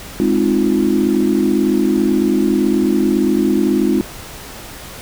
sine chord, F minor seventh, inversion first, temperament equal, 207.7 / 261.6 / 311.1 / 349.2 Hz, Ab3 / C4 / Eb4 / F4, 0 / 0 / 0 / 0 cents, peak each -17 dBFS, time 0.2-4.01 s, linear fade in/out 0 ms, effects tanh soft clip ceiling -1 dBFS + pink hiss -33 dBFS RMS until 5.01 s

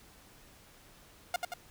sawtooth tone with echo, 710 Hz, F5, 28 cents sharp, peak -24 dBFS, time 1.34-1.36 s, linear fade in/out 2 ms, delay 89 ms, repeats 2, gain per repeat -4 dB, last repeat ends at 1.538 s, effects pink hiss -58 dBFS RMS until 1.7 s

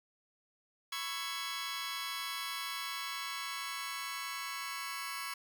15% pulse chord, C# minor seventh, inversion third, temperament just, 997.9 / 1108.7 / 1330.5 / 1663.1 Hz, B5 / C#6 / E6 / G#6, +18 / 0 / +16 / +2 cents, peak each -39 / -34 / -39 / -38 dBFS, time 0.92-5.34 s, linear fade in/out 5 ms, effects 11-bit

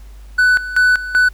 triangle tone with tremolo, 1493 Hz, F#6, 15 cents sharp, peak -7 dBFS, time 0.38-1.29 s, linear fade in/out 10 ms, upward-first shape square, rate 2.6 Hz, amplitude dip 80%, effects added 50 Hz sine -34 dBFS peak until 1.33 s + pink hiss -51 dBFS RMS until 1.33 s

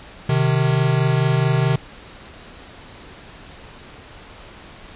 square tone pair together, 128.9 / 153.55 Hz, C3 / D#3, -26 / -23 cents, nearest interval minor third, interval 303 cents, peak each -18 / -20 dBFS, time 0.29-1.76 s, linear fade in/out 5 ms, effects pink hiss -41 dBFS RMS until 4.95 s + resampled to 8000 Hz

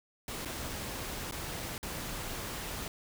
pink noise with dropouts, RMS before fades -39 dBFS, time 0.28-2.88 s, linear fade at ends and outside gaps 2 ms, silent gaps 0.45-0.456 / 1.312-1.322 / 1.78-1.829 s, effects none

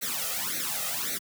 white noise with flanger, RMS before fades -31 dBFS, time 0.01-1.19 s, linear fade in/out 20 ms, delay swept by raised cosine 0.49 to 1.59 ms, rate 1.8 Hz, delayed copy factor +0.95, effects high-pass 150 Hz 12 dB/octave

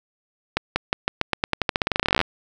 accelerating click train, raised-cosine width 0.3 ms, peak -3 dBFS, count 27, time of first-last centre 0.57-2.214 s, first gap 190 ms, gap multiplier 0.89, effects none

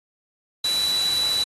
sine tone in noise, 3951 Hz, B7, in tune, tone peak -20 dBFS, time 0.64-1.44 s, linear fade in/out 5 ms, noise white, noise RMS -30 dBFS, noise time 0.64-1.44 s, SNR +7 dB, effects AAC 32 kbps

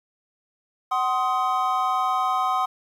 triangle chord, C diminished, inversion second, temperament just, 753.5 / 1046.5 / 1255.8 Hz, Gb5 / C6 / Eb6, +31 / 0 / +16 cents, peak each -23 dBFS, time 0.91-2.66 s, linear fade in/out 10 ms, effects 9-bit

